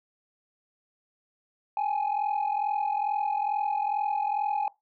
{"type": "tone pair together", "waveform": "sine", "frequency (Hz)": [807.7, 850], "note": ["G#5", "G#5"], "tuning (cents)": [-48, 40], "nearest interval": "minor second", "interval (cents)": 88, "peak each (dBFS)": -26, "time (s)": [1.77, 4.68], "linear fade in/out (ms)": 2, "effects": ["noise-tail reverb RT60 0.2 s tail -23 dB re dry", "tanh soft clip ceiling -22 dBFS"]}